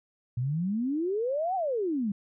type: exponential two-way sweep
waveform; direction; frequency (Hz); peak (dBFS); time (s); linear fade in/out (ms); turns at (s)
sine; up then down; 116.8 to 784 to 191.7; -26; 0.37-2.12; 5; 1.55
effects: none